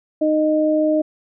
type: tone pair together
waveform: sine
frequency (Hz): 308.5 / 617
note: D#4 / D#5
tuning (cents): -15 / -15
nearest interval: octave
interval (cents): 1200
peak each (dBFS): -17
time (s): 0.21-1.02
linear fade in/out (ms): 10
effects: none